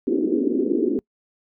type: band-pass noise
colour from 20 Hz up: pink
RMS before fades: -21 dBFS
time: 0.07-0.99 s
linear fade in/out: 0 ms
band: 250 to 400 Hz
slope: 48 dB/octave
effects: noise-tail reverb RT60 0.1 s tail -26 dB re dry